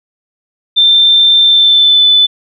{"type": "tone with pitch glide", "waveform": "sine", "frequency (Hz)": [3572, 3503], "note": ["A7", "A7"], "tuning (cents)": [25, -8], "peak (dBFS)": -4, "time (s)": [0.76, 2.27], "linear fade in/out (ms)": 20, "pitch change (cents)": -33, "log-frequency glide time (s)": [1.42, 2.06], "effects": []}